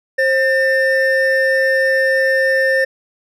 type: tone pair together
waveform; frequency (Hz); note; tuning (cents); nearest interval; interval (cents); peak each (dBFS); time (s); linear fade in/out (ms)
triangle; 531 / 1801.6; C5 / A6; +25 / +40; octave + major sixth; 2115; -13; 0.18-2.85; 10
effects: none